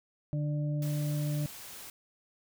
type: harmonic tone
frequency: 148.2 Hz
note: D3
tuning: 16 cents sharp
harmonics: 1 / 2 / 4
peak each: -29 / -40 / -43 dBFS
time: 0.33-1.46 s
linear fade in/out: 0 ms
type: noise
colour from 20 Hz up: white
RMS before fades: -46 dBFS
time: 0.82-1.9 s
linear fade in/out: 2 ms
effects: none